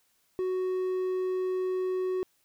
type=tone; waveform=triangle; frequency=370.6 Hz; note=F#4; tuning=3 cents sharp; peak=-25 dBFS; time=0.39-2.23 s; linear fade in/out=0 ms; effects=white hiss -70 dBFS RMS until 2.44 s